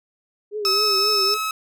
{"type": "tone with vibrato", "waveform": "sine", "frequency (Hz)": 404.9, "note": "G#4", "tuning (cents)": -44, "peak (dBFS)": -24, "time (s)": [0.51, 1.38], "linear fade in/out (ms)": 50, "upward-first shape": "triangle", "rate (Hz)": 3.8, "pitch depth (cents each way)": 110}
{"type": "tone with pitch glide", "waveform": "sawtooth", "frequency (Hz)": [1280, 1287.4], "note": ["D#6", "E6"], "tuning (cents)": [49, -41], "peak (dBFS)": -19, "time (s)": [0.65, 1.51], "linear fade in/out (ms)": 2, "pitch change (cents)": 10, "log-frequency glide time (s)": [1.21, 1.36]}
{"type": "tone", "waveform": "sine", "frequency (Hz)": 5274, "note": "E8", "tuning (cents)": 0, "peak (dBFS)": -18, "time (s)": [0.65, 1.34], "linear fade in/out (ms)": 0}
{"effects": []}